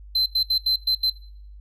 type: tone bursts at uneven times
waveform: triangle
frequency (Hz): 4082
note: C8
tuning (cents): -44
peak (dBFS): -17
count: 6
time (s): 0.15-0.26 / 0.35-0.43 / 0.5-0.58 / 0.66-0.76 / 0.87-0.95 / 1.03-1.1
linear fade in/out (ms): 5
effects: noise-tail reverb RT60 0.6 s tail -19 dB re dry + added 50 Hz sine -40 dBFS peak until 1.6 s